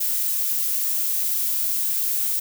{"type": "noise", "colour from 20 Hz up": "violet", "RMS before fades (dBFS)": -23, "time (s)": [0, 2.4], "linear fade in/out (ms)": 10, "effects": []}